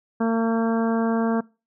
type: harmonic tone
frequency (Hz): 227.3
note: A#3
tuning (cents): -43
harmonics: 1 / 2 / 3 / 4 / 5 / 6 / 7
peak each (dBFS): -20 / -26 / -30 / -32 / -34 / -36 / -37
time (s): 0.2-1.41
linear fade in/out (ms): 10
effects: noise-tail reverb RT60 0.3 s tail -23 dB re dry